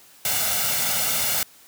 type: noise with comb filter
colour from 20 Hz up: white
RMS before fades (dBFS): -23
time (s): 0.25-1.43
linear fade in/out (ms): 2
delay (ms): 1.4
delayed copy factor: +0.6
effects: white hiss -51 dBFS RMS until 1.67 s + high-pass 80 Hz 12 dB/octave